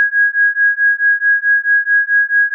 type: beating tone pair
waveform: sine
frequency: 1647 / 1651.6 Hz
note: G#6 / G#6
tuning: -15 / -10 cents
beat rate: 4.6 Hz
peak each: -13 dBFS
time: 0-2.54 s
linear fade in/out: 0 ms
effects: none